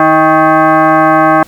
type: tone with frequency modulation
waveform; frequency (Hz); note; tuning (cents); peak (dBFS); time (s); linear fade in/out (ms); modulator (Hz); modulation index
sine; 155.7; D#3; +2; -4; 0-1.43; 2; 473; 2.7
effects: pink hiss -40 dBFS RMS until 1.47 s